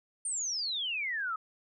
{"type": "exponential sweep", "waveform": "sine", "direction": "down", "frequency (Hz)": [9110, 1251], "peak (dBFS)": -31, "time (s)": [0.25, 1.36], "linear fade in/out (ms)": 5, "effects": []}